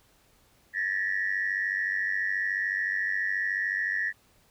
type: tone cluster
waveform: sine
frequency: 1730 / 1824 / 1923 Hz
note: A6 / A#6 / B6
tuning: -30 / -38 / -47 cents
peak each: -30 dBFS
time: 0.73-4.13 s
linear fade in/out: 50 ms
effects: tanh soft clip ceiling -18 dBFS + pink hiss -63 dBFS RMS until 4.5 s